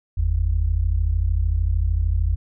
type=tone pair together; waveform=sine; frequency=48.76 / 82 Hz; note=G1 / E2; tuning=-8 / -9 cents; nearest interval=major sixth; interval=899 cents; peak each=-20 / -20 dBFS; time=0.17-2.36 s; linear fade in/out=10 ms; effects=none